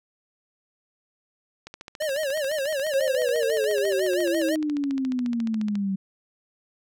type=click train; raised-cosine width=0.2 ms; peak=-22 dBFS; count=59; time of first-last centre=1.67-5.755 s; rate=14.2 Hz
type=tone with vibrato; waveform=square; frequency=580 Hz; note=D5; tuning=22 cents flat; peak=-25 dBFS; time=2-4.56 s; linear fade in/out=10 ms; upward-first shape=sine; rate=6 Hz; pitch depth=150 cents each way
type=exponential sweep; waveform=sine; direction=down; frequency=554.4 to 190 Hz; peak=-23 dBFS; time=2.92-5.96 s; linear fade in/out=10 ms
effects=none